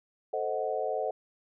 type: chord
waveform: sine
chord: A diminished seventh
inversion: none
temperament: equal with one note detuned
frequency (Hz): 440 / 523.3 / 626.2 / 740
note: A4 / C5 / Eb5 / Gb5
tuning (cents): 0 / 0 / +11 / 0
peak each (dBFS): -34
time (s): 0.33-1.11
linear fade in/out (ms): 5
effects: none